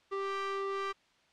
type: ring-modulated tone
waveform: 45% pulse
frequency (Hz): 392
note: G4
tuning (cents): 0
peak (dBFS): -30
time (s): 0.11-0.93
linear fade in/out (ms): 20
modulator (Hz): 785
effects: white hiss -67 dBFS RMS until 1.32 s + low-pass 4000 Hz 12 dB/octave